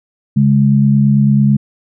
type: tone pair together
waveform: sine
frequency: 138.62 / 207.7 Hz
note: C#3 / G#3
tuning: 0 / 0 cents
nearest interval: perfect fifth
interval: 700 cents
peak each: -10 dBFS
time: 0.36-1.57 s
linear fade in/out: 10 ms
effects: none